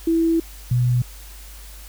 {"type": "tone pair in turn", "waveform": "sine", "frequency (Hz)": [329.6, 123.23], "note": ["E4", "B2"], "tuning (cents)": [0, -3], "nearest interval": "octave + perfect fourth", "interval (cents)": 1703, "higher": "first", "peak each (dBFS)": -15, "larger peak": "neither", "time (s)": [[0.07, 0.4], [0.71, 1.02]], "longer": "first", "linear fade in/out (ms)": 5, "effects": ["added 50 Hz sine -38 dBFS peak until 1.88 s", "white hiss -44 dBFS RMS until 1.88 s"]}